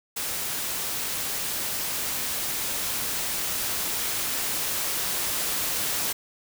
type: noise with level ramp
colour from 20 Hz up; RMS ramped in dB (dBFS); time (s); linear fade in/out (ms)
white; -30 to -27; 0.16-6.13; 10
effects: none